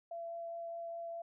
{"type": "tone with vibrato", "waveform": "sine", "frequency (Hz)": 675, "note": "E5", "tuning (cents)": 41, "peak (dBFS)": -40, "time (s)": [0.11, 1.22], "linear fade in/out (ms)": 5, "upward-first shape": "triangle", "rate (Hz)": 4.8, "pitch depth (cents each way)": 8, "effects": []}